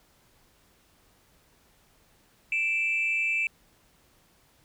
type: tone pair together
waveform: sine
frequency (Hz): 2348 / 2637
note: D7 / E7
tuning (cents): -1 / 0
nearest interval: major second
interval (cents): 201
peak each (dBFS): -26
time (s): 2.52-3.47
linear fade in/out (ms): 2
effects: tanh soft clip ceiling -18 dBFS + pink hiss -63 dBFS RMS until 4.64 s